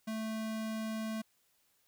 square tone, 220 Hz, A3, in tune, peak -36 dBFS, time 0.07-1.22 s, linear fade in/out 10 ms, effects white hiss -73 dBFS RMS until 1.87 s

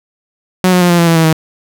sawtooth tone with pitch steps, 184.1 / 180.31 / 176.6 / 172.97 / 169.41 / 165.92 / 162.51 / 159.16 Hz, F#3 / F#3 / F3 / F3 / E3 / E3 / E3 / D#3, -8 / -44 / +20 / -16 / +48 / +12 / -24 / +40 cents, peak -3 dBFS, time 0.64-1.328 s, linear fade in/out 0 ms, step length 86 ms, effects none

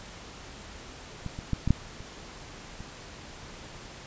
clicks, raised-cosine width 5 ms, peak -21 / -24 / -14 / -14 / -7 / -30 / -28 dBFS, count 7, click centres 1.263 / 1.389 / 1.533 / 1.676 / 1.706 / 2.005 / 2.806 s, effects pink hiss -45 dBFS RMS until 4.06 s + resampled to 16000 Hz

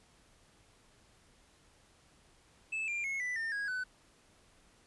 triangle tone with pitch steps, 2619 / 2388 / 2177 / 1984.8 / 1809.6 / 1649.9 / 1504.2 Hz, E7 / D7 / C#7 / B6 / A6 / G#6 / F#6, -12 / +28 / -32 / +8 / +48 / -12 / +28 cents, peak -32 dBFS, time 2.72-3.84 s, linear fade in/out 10 ms, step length 160 ms, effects pink hiss -65 dBFS RMS until 4.86 s + resampled to 24000 Hz

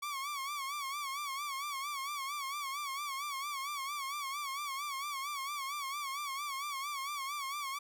sawtooth tone with vibrato, 1126 Hz, C#6, 27 cents sharp, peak -33 dBFS, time 0.02-7.79 s, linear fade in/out 10 ms, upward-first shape sine, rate 4.4 Hz, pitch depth 94 cents each way, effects none

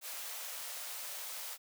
white high-pass noise, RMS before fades -43 dBFS, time 0.01-1.58 s, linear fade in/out 50 ms, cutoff 490 Hz, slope 48 dB/octave, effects none

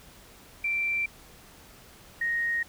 sine tone pair in turn, 2349 / 1867.9 Hz, D7 / A#6, 0 / +3 cents, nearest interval major third, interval 397 cents, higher first, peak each -25 dBFS, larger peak neither, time 0.64-1.06 / 2.21-2.63 s, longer neither, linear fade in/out 5 ms, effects pink hiss -52 dBFS RMS until 2.68 s

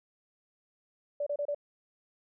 sine tone bursts, 580 Hz, D5, 22 cents flat, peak -29 dBFS, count 4, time 1.2-1.547 s, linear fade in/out 5 ms, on 65 ms, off 29 ms, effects none

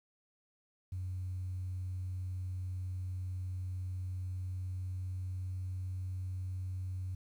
sine tone with pitch glide, 92.2 to 92.79 Hz, F#2 to F#2, -6 to +5 cents, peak -35 dBFS, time 0.92-7.15 s, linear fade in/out 5 ms, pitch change +11 cents, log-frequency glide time 4.1-6.05 s, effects tanh soft clip ceiling -32 dBFS + 11-bit

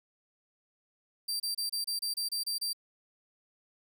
sawtooth tone bursts, 4699 Hz, D8, in tune, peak -28 dBFS, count 10, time 1.28-2.732 s, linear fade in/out 10 ms, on 120 ms, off 28 ms, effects none

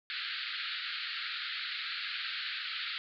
white band-pass noise, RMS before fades -38 dBFS, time 0.1-2.98 s, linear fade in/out 0 ms, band 1300 to 4500 Hz, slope 96 dB/octave, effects none

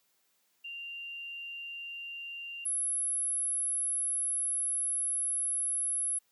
sine tone pair in turn, 2781 / 10933 Hz, F7 / F9, -8 / -38 cents, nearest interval 2 octaves, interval 2370 cents, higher second, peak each -39 / -29 dBFS, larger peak second, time 0.64-2.65 / 2.65-6.19 s, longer second, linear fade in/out 10 ms, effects white hiss -73 dBFS RMS until 6.31 s + high-pass 150 Hz 12 dB/octave

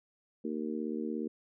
harmonic tone, 77 Hz, D#2, 17 cents flat, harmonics 3 / 4 / 5 / 6, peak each -36 / -38 / -40 / -42 dBFS, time 0.44-1.28 s, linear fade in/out 10 ms, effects none

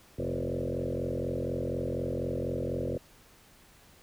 sine tone with frequency modulation, 308.7 Hz, D#4, 14 cents flat, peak -29 dBFS, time 0.18-2.98 s, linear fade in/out 10 ms, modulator 44.1 Hz, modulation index 5.8, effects pink hiss -58 dBFS RMS until 4.02 s

